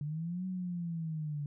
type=linear two-way sweep; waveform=sine; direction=up then down; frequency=143.5 to 187.6 to 143.5 Hz; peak=-34 dBFS; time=0.01-1.46 s; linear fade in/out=2 ms; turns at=0.46 s; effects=none